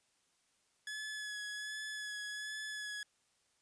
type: tone with vibrato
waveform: sawtooth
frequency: 1700 Hz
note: G#6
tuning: 40 cents sharp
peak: -37 dBFS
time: 0.87-3.03 s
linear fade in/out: 2 ms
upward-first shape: sine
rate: 1.3 Hz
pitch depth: 21 cents each way
effects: white hiss -75 dBFS RMS until 3.61 s + resampled to 22050 Hz